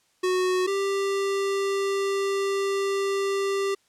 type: tone pair in turn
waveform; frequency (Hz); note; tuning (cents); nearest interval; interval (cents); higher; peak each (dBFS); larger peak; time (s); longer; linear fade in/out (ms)
square; 368.1 / 394.1; F#4 / G4; -9 / +9; minor second; 118; second; -22 / -24; first; 0.23-0.67 / 0.67-3.75; second; 10
effects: white hiss -66 dBFS RMS until 3.88 s + low-pass 9000 Hz 12 dB/octave